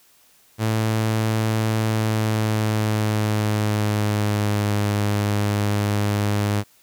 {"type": "tone with pitch glide", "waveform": "sawtooth", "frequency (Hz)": [110, 103.23], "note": ["A2", "G#2"], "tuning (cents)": [0, -10], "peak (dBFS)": -15, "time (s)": [0.58, 6.64], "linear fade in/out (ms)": 50, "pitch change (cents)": -110, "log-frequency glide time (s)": [1.83, 4.81], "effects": ["white hiss -56 dBFS RMS until 6.82 s"]}